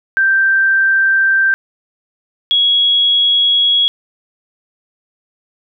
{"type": "tone pair in turn", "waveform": "sine", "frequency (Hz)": [1568, 3330], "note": ["G6", "G#7"], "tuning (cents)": [0, 4], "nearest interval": "octave + minor second", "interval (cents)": 1304, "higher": "second", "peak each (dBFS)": -9, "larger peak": "neither", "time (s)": [[0.17, 1.54], [2.51, 3.88]], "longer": "neither", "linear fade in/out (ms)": 0, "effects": []}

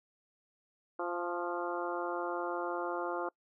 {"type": "harmonic tone with a mistuned harmonic", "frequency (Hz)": 174.2, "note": "F3", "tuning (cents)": -4, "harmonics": [2, 3, 4, 5, 6, 7, 8], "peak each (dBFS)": [-38, -40, -41, -42, -43, -43, -44], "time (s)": [0.99, 3.29], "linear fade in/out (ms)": 5, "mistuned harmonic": 6, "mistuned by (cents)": 24, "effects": ["noise-tail reverb RT60 0.1 s tail -25 dB re dry"]}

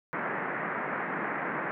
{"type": "band-pass noise", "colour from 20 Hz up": "white", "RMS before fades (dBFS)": -33, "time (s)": [0.13, 1.71], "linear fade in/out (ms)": 0, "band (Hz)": [140, 2000], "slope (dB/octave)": 48, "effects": []}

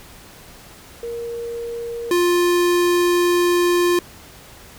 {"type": "tone pair in turn", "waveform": ["sine", "square"], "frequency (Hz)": [468.7, 351.1], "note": ["A#4", "F4"], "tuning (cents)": [9, 9], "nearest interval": "perfect fourth", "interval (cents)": 500, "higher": "first", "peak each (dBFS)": [-25, -15], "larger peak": "second", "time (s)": [[1.03, 2.11], [2.11, 3.99]], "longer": "second", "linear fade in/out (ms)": 2, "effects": ["pink hiss -43 dBFS RMS until 4.78 s"]}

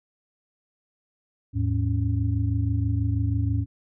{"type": "tone cluster", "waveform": "sine", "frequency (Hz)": [80.9, 107.1, 278], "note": ["E2", "A2", "C#4"], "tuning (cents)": [-32, -46, 5], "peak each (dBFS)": [-26, -23, -31], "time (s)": [1.53, 3.66], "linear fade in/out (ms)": 50, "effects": []}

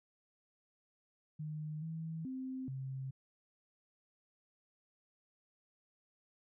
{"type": "tone with pitch steps", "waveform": "sine", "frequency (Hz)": [153.2, 161.6, 260.6, 133.1], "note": ["D#3", "E3", "C4", "C3"], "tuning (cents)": [-27, -34, -7, 30], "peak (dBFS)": -39, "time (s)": [1.39, 3.11], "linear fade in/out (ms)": 10, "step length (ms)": 430, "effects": []}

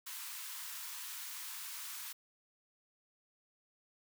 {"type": "high-pass noise", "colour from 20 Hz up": "white", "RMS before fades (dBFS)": -45, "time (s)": [0.06, 2.13], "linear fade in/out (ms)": 10, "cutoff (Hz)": 890, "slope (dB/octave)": 96, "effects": []}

